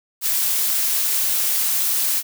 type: noise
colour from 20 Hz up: blue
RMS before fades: -20 dBFS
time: 0.21-2.23 s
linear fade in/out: 50 ms
effects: none